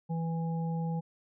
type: harmonic tone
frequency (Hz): 164.81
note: E3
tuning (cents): 0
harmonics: 1 / 3 / 5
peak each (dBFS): -30 / -43 / -42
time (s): 0.09-1.01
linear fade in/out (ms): 20
effects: none